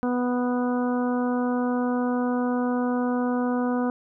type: harmonic tone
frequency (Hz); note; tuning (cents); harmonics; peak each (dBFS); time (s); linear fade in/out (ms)
246.9; B3; 0; 1 / 2 / 3 / 4 / 5 / 6; -23 / -29 / -33 / -35 / -37 / -39; 0.03-3.9; 0
effects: none